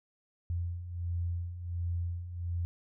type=beating tone pair; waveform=sine; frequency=85.5 / 86.9 Hz; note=F2 / F2; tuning=-36 / -8 cents; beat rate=1.4 Hz; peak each=-39 / -33 dBFS; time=0.5-2.65 s; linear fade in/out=0 ms; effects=none